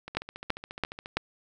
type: two click trains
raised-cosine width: 0.3 ms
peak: -10 / -23 dBFS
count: 4 / 15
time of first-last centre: 0.17-1.17 / 0.08-1.059 s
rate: 3 / 14.3 Hz
effects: none